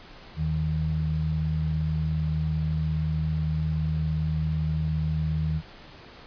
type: tone pair together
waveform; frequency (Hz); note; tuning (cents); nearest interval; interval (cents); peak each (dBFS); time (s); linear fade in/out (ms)
sine; 79.14 / 156.6; D#2 / D#3; +30 / +11; octave; 1181; -28 / -25; 0.36-5.62; 50
effects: pink hiss -47 dBFS RMS until 6.26 s + resampled to 11025 Hz